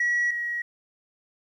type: tone pair in turn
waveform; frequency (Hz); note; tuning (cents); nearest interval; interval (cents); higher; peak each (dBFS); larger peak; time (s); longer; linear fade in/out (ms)
sine; 1924 / 1906.3; B6 / A#6; -46 / +38; unison; 16; first; -19 / -26; first; 0-0.31 / 0.31-0.62; neither; 5
effects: tanh soft clip ceiling -19 dBFS + 10-bit